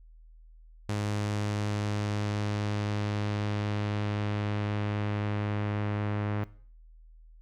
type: tone with low-pass filter sweep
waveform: sawtooth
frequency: 103.83 Hz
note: G#2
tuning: in tune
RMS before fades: -31 dBFS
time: 0.89-6.44 s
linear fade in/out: 0 ms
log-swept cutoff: 8300 to 2000 Hz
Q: 0.95
effects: noise-tail reverb RT60 0.5 s tail -20 dB re dry + added 40 Hz sine -50 dBFS peak until 7.41 s